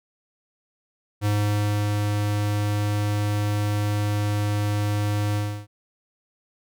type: tone with ADSR envelope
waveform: square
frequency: 103.83 Hz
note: G#2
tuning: in tune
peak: -20 dBFS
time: 1.21-5.67 s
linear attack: 46 ms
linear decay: 620 ms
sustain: -2 dB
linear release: 310 ms
effects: none